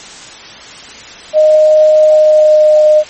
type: tone with pitch glide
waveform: sine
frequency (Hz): 617 to 610.6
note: D#5 to D#5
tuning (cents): -15 to -33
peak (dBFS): -3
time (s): 1.33-3.04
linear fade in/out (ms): 50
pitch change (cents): -18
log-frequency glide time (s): 2.04-2.78
effects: white hiss -31 dBFS RMS until 3.09 s + MP3 32 kbps